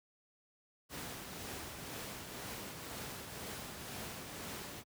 pink noise with tremolo, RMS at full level -43 dBFS, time 0.89-4.84 s, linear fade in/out 50 ms, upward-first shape triangle, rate 2 Hz, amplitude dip 40%, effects high-pass 80 Hz 12 dB/octave

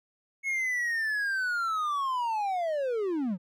triangle linear sweep, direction down, 2194 to 166.4 Hz, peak -25 dBFS, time 0.43-3.38 s, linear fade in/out 50 ms, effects none

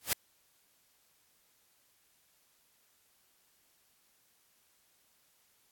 white noise with exponential growth, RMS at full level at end -25 dBFS, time 0.01-0.13 s, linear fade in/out 2 ms, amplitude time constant 25 ms, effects white hiss -70 dBFS RMS until 5.71 s + AAC 64 kbps

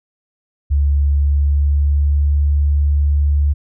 sine tone with pitch glide, 71.3 to 72.38 Hz, C#2 to D2, +49 to -25 cents, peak -11 dBFS, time 0.7-3.54 s, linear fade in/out 20 ms, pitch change +26 cents, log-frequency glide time 1.09-2.39 s, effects none

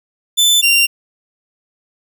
sawtooth tone pair in turn, 3520 / 2771 Hz, A7 / F7, 0 / -14 cents, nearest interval major third, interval 414 cents, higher first, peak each -6 dBFS, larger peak neither, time 0.37-0.62 / 0.62-0.87 s, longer neither, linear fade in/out 20 ms, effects none

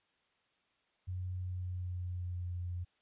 sine tone with pitch glide, 91.4 to 88.64 Hz, F#2 to F2, -21 to +26 cents, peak -36 dBFS, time 1.07-2.85 s, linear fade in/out 20 ms, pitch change -53 cents, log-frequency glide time 1.36-2.53 s, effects white hiss -75 dBFS RMS until 3.01 s + resampled to 8000 Hz

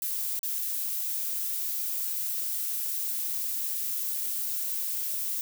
violet noise with dropouts, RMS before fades -31 dBFS, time 0.02-5.41 s, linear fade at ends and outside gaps 1 ms, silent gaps 0.392-0.431 s, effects none

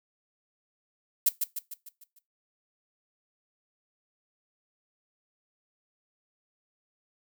violet noise with echo, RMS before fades -21 dBFS, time 1.26-1.29 s, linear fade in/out 5 ms, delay 150 ms, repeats 6, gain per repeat -6 dB, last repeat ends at 2.19 s, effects noise-tail reverb RT60 0.2 s tail -18 dB re dry

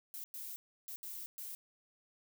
violet noise bursts at uneven times, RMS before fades -45 dBFS, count 5, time 0.14-0.24 / 0.34-0.56 / 0.88-0.96 / 1.03-1.26 / 1.38-1.55 s, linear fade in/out 0 ms, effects none

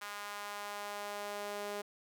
sawtooth tone with high-pass filter sweep, 205 Hz, G#3, 22 cents flat, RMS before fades -42 dBFS, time 0.01-1.82 s, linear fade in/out 10 ms, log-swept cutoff 1200 to 470 Hz, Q 1.5, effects none

